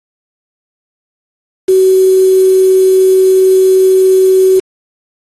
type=tone with quantisation; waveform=sine; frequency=377.2 Hz; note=F#4; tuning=33 cents sharp; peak=-4 dBFS; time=1.68-4.6 s; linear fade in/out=10 ms; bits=4; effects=AAC 32 kbps

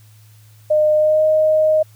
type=tone with pitch glide; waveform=sine; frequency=610 to 622.1 Hz; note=D#5 to D#5; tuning=-34 to 0 cents; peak=-11 dBFS; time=0.7-1.83 s; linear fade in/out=10 ms; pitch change=+34 cents; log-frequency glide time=0.95-1.24 s; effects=added 107 Hz sine -44 dBFS peak until 1.95 s + white hiss -54 dBFS RMS until 1.95 s

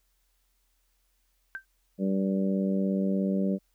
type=tone with exponential decay; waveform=sine; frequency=1562 Hz; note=G6; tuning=7 cents flat; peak=-29 dBFS; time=1.55-1.65 s; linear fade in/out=0 ms; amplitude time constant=20 ms
type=harmonic tone; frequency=96.9 Hz; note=G2; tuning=20 cents flat; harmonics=2 / 3 / 4 / 5 / 6; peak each=-25 / -34 / -36 / -36 / -36 dBFS; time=1.98-3.59 s; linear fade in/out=50 ms
effects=added 43 Hz sine -70 dBFS peak until 3.74 s + white hiss -74 dBFS RMS until 3.74 s

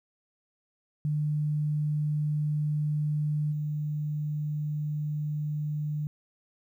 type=tone with level steps; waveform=sine; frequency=150 Hz; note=D3; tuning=37 cents sharp; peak=-25 / -28 dBFS; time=1.05-6.07 s; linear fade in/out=0 ms; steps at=3.51 s; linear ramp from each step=20 ms; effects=11-bit

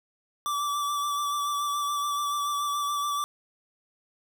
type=tone with vibrato; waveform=square; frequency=1161 Hz; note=D6; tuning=20 cents flat; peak=-27 dBFS; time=0.46-3.24 s; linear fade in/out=0 ms; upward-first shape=sine; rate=7 Hz; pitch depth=24 cents each way; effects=none

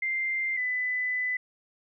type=tone pair in turn; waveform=sine; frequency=2093 / 2000 Hz; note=C7 / B6; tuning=0 / +21 cents; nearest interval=minor second; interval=79 cents; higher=first; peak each=-26 / -26 dBFS; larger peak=neither; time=0.02-0.57 / 0.57-1.37 s; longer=second; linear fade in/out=5 ms; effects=none

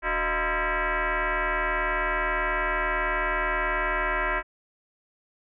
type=tone with frequency modulation; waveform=sine; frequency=289.8 Hz; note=D4; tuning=23 cents flat; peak=-23 dBFS; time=0.02-4.43 s; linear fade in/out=50 ms; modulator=329 Hz; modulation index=5.8; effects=none

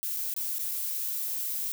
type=noise with dropouts; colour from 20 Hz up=violet; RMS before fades=-32 dBFS; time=0.03-1.72 s; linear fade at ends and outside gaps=0 ms; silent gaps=0.166-0.17 / 0.339-0.364 / 0.584-0.592 / 0.713-0.717 s; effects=none

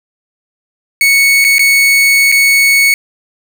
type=tone with dropouts; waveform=40% pulse; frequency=2217 Hz; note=C#7; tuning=in tune; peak=-5 dBFS; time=1.01-2.94 s; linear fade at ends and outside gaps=1 ms; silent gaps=1.443-1.448 / 1.583-1.593 / 2.317-2.323 s; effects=none

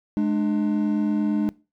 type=tone pair together; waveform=triangle; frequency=210.5 / 299.2 Hz; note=G#3 / D4; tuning=+24 / +32 cents; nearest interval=tritone; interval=608 cents; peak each=-19 / -21 dBFS; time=0.17-1.49 s; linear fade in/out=0 ms; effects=noise-tail reverb RT60 0.3 s tail -22 dB re dry + tanh soft clip ceiling -10 dBFS

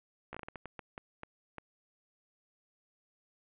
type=slowing click train; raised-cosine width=0.5 ms; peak=-27 dBFS; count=12; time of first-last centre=0.33-1.583 s; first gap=15 ms; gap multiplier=1.37; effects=resampled to 8000 Hz + 10-bit

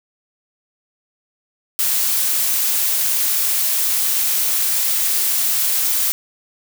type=noise; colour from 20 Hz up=blue; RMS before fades=-18 dBFS; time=1.79-6.12 s; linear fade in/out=0 ms; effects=none

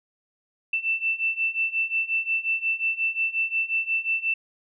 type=beating tone pair; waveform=sine; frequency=2665 / 2670.6 Hz; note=E7 / E7; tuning=+18 / +22 cents; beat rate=5.6 Hz; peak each=-27 / -25 dBFS; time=0.73-4.34 s; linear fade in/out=5 ms; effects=none

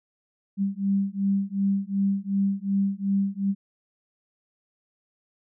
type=beating tone pair; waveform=sine; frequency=195.8 / 198.5 Hz; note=G3 / G3; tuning=-2 / +22 cents; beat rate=2.7 Hz; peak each=-25 dBFS; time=0.57-3.55 s; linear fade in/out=50 ms; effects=none

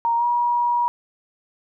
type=tone with pitch glide; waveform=sine; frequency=932.3 to 959.1 Hz; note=A#5 to A#5; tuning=0 to +49 cents; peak=-17 dBFS; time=0.05-0.88 s; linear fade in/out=0 ms; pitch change=+49 cents; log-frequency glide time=0.16-0.25 s; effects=none

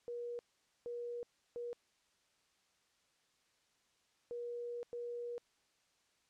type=tone bursts at uneven times; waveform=sine; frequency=478.5 Hz; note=A#4; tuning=45 cents sharp; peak=-40 dBFS; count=5; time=0.08-0.39 / 0.86-1.23 / 1.56-1.73 / 4.31-4.83 / 4.93-5.38 s; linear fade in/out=0 ms; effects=white hiss -75 dBFS RMS until 6.29 s + low-pass 7000 Hz 12 dB/octave

